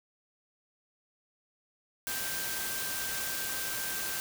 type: tone in noise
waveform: sine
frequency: 1568 Hz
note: G6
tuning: in tune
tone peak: -41 dBFS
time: 2.07-4.2 s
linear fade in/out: 0 ms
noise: white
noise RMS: -35 dBFS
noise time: 2.07-4.2 s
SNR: -9 dB
effects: none